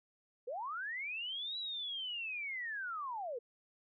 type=linear two-way sweep; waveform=sine; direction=up then down; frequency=446.5 to 3951 to 446.5 Hz; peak=-38 dBFS; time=0.47-3.39 s; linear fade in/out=10 ms; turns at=1.58 s; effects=none